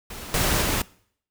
pink noise with level steps, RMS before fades -37 / -22 / -24 dBFS, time 0.1-0.82 s, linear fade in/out 5 ms, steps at 0.34 / 0.62 s, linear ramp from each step 2 ms, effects noise-tail reverb RT60 0.6 s tail -22 dB re dry

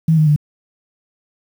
sine tone with pitch steps, 161.2 / 154.81 / 148.68 Hz, E3 / D#3 / D3, -38 / -8 / +22 cents, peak -9 dBFS, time 0.08-0.362 s, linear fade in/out 5 ms, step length 94 ms, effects 7-bit

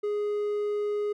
triangle tone, 415.3 Hz, G#4, in tune, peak -24 dBFS, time 0.03-1.13 s, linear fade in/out 10 ms, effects none

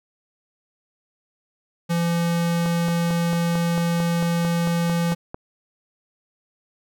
square tone, 170 Hz, F3, 46 cents flat, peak -20 dBFS, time 1.89-5.15 s, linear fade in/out 20 ms
click train, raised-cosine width 1 ms, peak -17 dBFS, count 13, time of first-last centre 2.66-5.345 s, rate 4.47 Hz
effects none

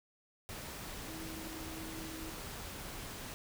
sine tone in noise, 320.6 Hz, E4, 48 cents flat, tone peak -46 dBFS, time 1.08-2.3 s, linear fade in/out 0 ms, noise pink, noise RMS -45 dBFS, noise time 0.49-3.34 s, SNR -4 dB, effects none

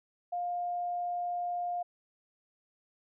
sine tone, 706 Hz, F5, 19 cents sharp, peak -31 dBFS, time 0.32-1.83 s, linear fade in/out 10 ms, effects none

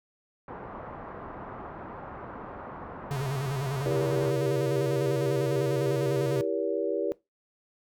white low-pass noise, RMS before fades -41 dBFS, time 0.48-4.3 s, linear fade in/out 2 ms, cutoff 1200 Hz, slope 24 dB/octave
square tone with vibrato, 136.3 Hz, C#3, 29 cents flat, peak -29 dBFS, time 3.11-6.41 s, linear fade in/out 0 ms, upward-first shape square, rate 10 Hz, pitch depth 73 cents each way
sine chord, E diminished seventh, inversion none, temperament just, 329.6 / 395.6 / 474.7 / 569.6 Hz, E4 / G4 / Bb4 / Db5, 0 / +16 / +31 / +47 cents, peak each -33 / -31 / -31 / -32 dBFS, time 3.86-7.12 s, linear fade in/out 0 ms
effects noise-tail reverb RT60 0.2 s tail -20 dB re dry

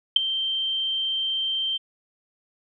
sine tone with ADSR envelope, 3136 Hz, G7, in tune, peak -8 dBFS, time 0.16-1.78 s, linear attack 5 ms, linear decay 8 ms, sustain -15 dB, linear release 18 ms, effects none

